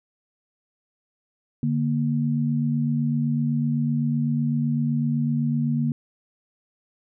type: tone pair together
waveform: sine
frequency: 146.6 / 234.5 Hz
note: D3 / A#3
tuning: -3 / +11 cents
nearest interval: minor sixth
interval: 814 cents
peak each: -23 dBFS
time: 1.63-5.92 s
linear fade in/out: 2 ms
effects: none